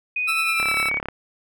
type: tone with pitch glide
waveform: sine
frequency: 2489 to 2256 Hz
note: D#7 to C#7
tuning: 0 to +30 cents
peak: -21 dBFS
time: 0.16-0.99 s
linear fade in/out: 5 ms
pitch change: -170 cents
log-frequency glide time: 0.41-0.79 s
type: tone with tremolo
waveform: 20% pulse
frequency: 1320 Hz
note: E6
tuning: 2 cents sharp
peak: -16 dBFS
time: 0.27-0.9 s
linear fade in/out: 20 ms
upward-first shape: triangle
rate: 10 Hz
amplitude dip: 50%
type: click train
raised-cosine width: 0.5 ms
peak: -14 dBFS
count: 18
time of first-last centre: 0.6-1.086 s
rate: 35 Hz
effects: none